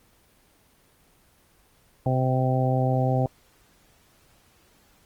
harmonic tone, 129.4 Hz, C3, 19 cents flat, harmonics 1 / 2 / 3 / 4 / 5 / 6, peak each -22 / -29 / -34 / -29 / -30 / -29 dBFS, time 2.06-3.26 s, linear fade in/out 2 ms, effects pink hiss -60 dBFS RMS until 5.05 s + Opus 24 kbps

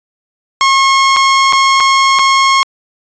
sawtooth tone with dropouts, 1083 Hz, C#6, 41 cents flat, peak -3 dBFS, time 0.61-2.63 s, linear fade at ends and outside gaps 0 ms, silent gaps 1.163-1.168 / 1.525-1.532 / 1.801-1.805 / 2.188-2.193 s, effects resampled to 16000 Hz

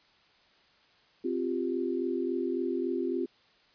sine chord, C suspended fourth, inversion none, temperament just, 261.6 / 348.8 / 392.4 Hz, C4 / F4 / G4, 0 / -2 / +2 cents, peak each -33 / -31 / -34 dBFS, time 1.24-3.26 s, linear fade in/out 10 ms, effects white hiss -63 dBFS RMS until 3.74 s + resampled to 11025 Hz

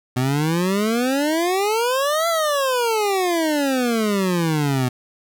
25% pulse exponential two-way sweep, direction up then down, 123.47 to 681 to 123.47 Hz, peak -14 dBFS, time 0.16-4.89 s, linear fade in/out 10 ms, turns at 2.28 s, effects none

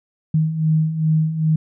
sine beating tone pair, 155.56 / 158.06 Hz, D#3 / D#3, 0 / +28 cents, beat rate 2.5 Hz, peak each -22 / -16 dBFS, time 0.34-1.56 s, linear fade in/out 5 ms, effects none

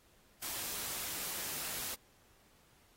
white noise, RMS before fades -40 dBFS, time 0.42-1.95 s, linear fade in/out 10 ms, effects pink hiss -67 dBFS RMS until 2.96 s + AAC 48 kbps

